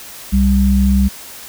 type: tone pair together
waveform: sine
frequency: 65.48 / 196 Hz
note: C2 / G3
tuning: +2 / 0 cents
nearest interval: octave + perfect fifth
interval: 1898 cents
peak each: -12 dBFS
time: 0.32-1.09 s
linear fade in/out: 20 ms
effects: white hiss -34 dBFS RMS until 1.48 s